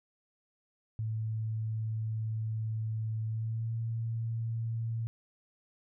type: tone with pitch glide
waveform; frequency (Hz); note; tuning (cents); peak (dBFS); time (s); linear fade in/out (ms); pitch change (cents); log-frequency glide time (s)
sine; 110.3 to 113.99; A2 to A#2; +5 to -38; -31; 0.99-5.07; 0; +57; 3.26-3.73
effects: none